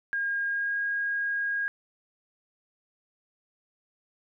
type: tone with pitch glide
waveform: sine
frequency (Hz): 1621 to 1633.2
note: G#6 to G#6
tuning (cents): -42 to -29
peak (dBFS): -26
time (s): 0.13-1.68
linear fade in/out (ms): 0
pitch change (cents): +13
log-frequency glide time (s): 0.46-0.77
effects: none